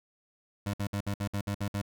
25% pulse tone bursts, 100.8 Hz, G2, 49 cents sharp, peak -26 dBFS, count 9, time 0.66-1.816 s, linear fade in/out 5 ms, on 76 ms, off 59 ms, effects none

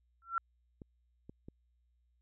sine tone with exponential growth, 1357 Hz, E6, 50 cents sharp, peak -26 dBFS, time 0.22-0.38 s, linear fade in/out 1 ms, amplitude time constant 34 ms
clicks, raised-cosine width 3 ms, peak -35 dBFS, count 3, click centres 0.818 / 1.295 / 1.485 s
effects added 60 Hz sine -70 dBFS peak until 2.21 s

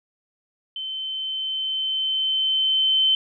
sine tone with level ramp, 3078 Hz, G7, 32 cents flat, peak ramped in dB -28 to -15 dBFS, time 0.76-3.15 s, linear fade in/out 2 ms, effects none

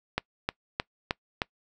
click train, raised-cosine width 0.3 ms, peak -10 dBFS, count 5, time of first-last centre 0.18-1.418 s, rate 3.23 Hz, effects noise-tail reverb RT60 0.1 s tail -24 dB re dry

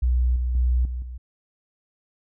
sine tone with level steps, 61.74 Hz, B1, in tune, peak -17 / -21 / -17 / -26 / -32 dBFS, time 0.02-1.18 s, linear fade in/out 10 ms, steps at 0.36 / 0.55 / 0.85 / 1.02 s, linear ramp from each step 2 ms, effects none

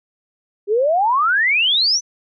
sine exponential sweep, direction up, 391.2 to 6150 Hz, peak -13 dBFS, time 0.67-2.01 s, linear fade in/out 50 ms, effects none

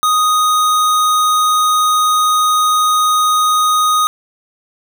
square tone, 1244.5 Hz, D#6, in tune, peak -11 dBFS, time 0.03-4.07 s, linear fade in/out 0 ms, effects none

